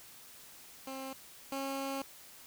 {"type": "tone pair in turn", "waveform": "15% pulse", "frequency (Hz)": [266.5, 272.3], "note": ["C4", "C#4"], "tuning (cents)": [32, -31], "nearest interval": "unison", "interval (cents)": 37, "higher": "second", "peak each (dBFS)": [-34, -29], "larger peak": "second", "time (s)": [[0.87, 1.13], [1.52, 2.02]], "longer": "second", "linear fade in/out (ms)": 2, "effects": ["white hiss -54 dBFS RMS until 2.46 s"]}